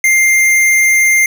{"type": "tone", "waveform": "square", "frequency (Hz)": 2103, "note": "C7", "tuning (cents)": 8, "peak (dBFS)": -8, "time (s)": [0.04, 1.26], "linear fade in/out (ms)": 2, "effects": []}